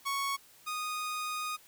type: tone pair in turn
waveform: sawtooth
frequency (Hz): 1108.7 / 1238.4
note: C#6 / D#6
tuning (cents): 0 / -9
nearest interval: major second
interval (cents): 191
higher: second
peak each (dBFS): -27 / -30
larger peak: first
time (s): 0.05-0.37 / 0.66-1.57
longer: second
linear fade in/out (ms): 20
effects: white hiss -59 dBFS RMS until 1.67 s